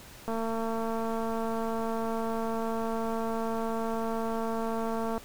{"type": "click train", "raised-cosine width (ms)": 1, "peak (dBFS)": -20, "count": 1108, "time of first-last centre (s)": [0.28, 5.178], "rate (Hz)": 226, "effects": ["pink hiss -49 dBFS RMS until 5.24 s"]}